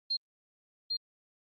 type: tone with echo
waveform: sine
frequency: 4200 Hz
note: C8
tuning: 6 cents sharp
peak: -28 dBFS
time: 0.1-0.17 s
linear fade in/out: 10 ms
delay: 800 ms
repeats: 1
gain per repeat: -2 dB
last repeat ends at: 0.97 s
effects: Opus 32 kbps